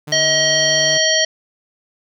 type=tone; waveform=sawtooth; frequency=150.1 Hz; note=D3; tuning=38 cents sharp; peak=-24 dBFS; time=0.07-0.98 s; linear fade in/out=10 ms
type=harmonic tone; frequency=633 Hz; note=D#5; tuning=30 cents sharp; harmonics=1 / 3 / 5 / 7 / 9; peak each=-19 / -19 / -19 / -19 / -19 dBFS; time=0.12-1.25 s; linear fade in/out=5 ms
effects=none